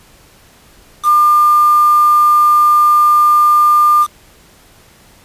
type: tone with quantisation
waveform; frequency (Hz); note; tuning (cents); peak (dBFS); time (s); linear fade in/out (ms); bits
sine; 1200; D6; +37; -6; 1.03-4.07; 50; 4
effects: pink hiss -45 dBFS RMS until 5.24 s + resampled to 32000 Hz